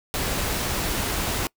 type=noise; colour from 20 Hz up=pink; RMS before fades=-26 dBFS; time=0.14-1.47 s; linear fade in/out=0 ms; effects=noise-tail reverb RT60 0.1 s tail -24 dB re dry